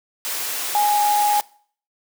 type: tone in noise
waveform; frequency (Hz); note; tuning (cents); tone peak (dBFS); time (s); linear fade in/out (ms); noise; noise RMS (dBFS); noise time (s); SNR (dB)
sine; 829; G#5; -3; -15; 0.75-1.4; 0; white; -26; 0.25-1.41; +8
effects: noise-tail reverb RT60 0.5 s tail -22 dB re dry + high-pass 400 Hz 12 dB/octave